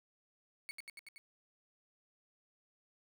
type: tone with echo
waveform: 35% pulse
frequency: 2217 Hz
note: C#7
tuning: in tune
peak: -40 dBFS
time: 0.69-0.71 s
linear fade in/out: 0 ms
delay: 94 ms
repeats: 5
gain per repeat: -2 dB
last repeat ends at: 1.18 s
effects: none